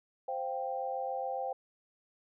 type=chord; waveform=sine; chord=C suspended fourth; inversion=none; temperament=just; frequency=523.3 / 697.7 / 784.9 Hz; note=C5 / F5 / G5; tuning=0 / -2 / +2 cents; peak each=-37 / -40 / -36 dBFS; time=0.28-1.53 s; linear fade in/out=5 ms; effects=none